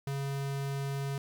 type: tone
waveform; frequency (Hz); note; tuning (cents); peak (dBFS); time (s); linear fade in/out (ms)
square; 138.59; C#3; 0; -33; 0.07-1.18; 2
effects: 10-bit